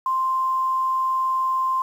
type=tone with quantisation; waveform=sine; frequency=1046.5 Hz; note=C6; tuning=in tune; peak=-19 dBFS; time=0.06-1.82 s; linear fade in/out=2 ms; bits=8; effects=none